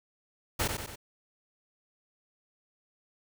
pink noise with echo, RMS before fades -29 dBFS, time 0.59-0.68 s, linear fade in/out 10 ms, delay 93 ms, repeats 3, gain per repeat -5 dB, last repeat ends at 0.959 s, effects none

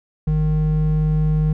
triangle tone pair together, 51.48 / 154.1 Hz, G#1 / D#3, -15 / -16 cents, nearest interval octave + perfect fifth, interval 1899 cents, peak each -19 / -14 dBFS, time 0.27-1.53 s, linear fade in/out 5 ms, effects none

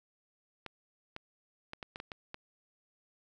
clicks, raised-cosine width 0.3 ms, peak -25 dBFS, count 8, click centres 0.663 / 1.164 / 1.734 / 1.828 / 1.959 / 2.001 / 2.118 / 2.344 s, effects none

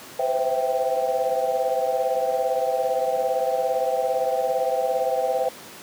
sine chord, C major seventh, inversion third, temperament equal with one note detuned, 505.7 / 523.3 / 659.3 / 784 Hz, B4 / C5 / E5 / G5, +41 / 0 / 0 / 0 cents, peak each -26 dBFS, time 0.19-5.49 s, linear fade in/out 5 ms, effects pink hiss -41 dBFS RMS until 5.82 s + high-pass 200 Hz 12 dB/octave

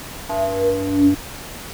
square tone with band-pass filter sweep, 96.4 Hz, G2, 28 cents flat, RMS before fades -18 dBFS, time 0.29-1.15 s, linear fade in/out 10 ms, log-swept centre 800 to 250 Hz, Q 9, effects pink hiss -34 dBFS RMS until 1.73 s

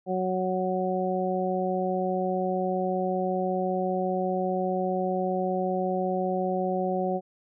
harmonic tone, 185.1 Hz, F#3, 1 cent sharp, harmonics 1 / 2 / 3 / 4, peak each -30 / -30 / -30 / -30 dBFS, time 0.06-7.21 s, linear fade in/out 50 ms, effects none

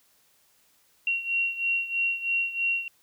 sine beating tone pair, 2743 / 2746.1 Hz, F7 / F7, -32 / -30 cents, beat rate 3.1 Hz, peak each -26 / -30 dBFS, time 1.07-2.88 s, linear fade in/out 2 ms, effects white hiss -64 dBFS RMS until 3.02 s

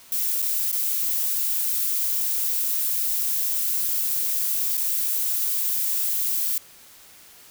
violet noise with dropouts, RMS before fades -24 dBFS, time 0.12-6.58 s, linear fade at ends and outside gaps 2 ms, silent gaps 0.42-0.424 / 0.716-0.727 / 4.771-4.776 s, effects white hiss -49 dBFS RMS until 7.5 s

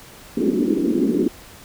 white band-pass noise, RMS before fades -19 dBFS, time 0.37-1.28 s, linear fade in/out 5 ms, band 200 to 380 Hz, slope 48 dB/octave, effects pink hiss -43 dBFS RMS until 1.64 s

